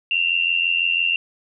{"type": "tone pair together", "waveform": "sine", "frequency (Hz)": [2708, 2794], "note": ["E7", "F7"], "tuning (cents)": [46, 0], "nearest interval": "minor second", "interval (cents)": 54, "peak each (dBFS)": -20, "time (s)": [0.11, 1.16], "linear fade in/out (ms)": 2, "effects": []}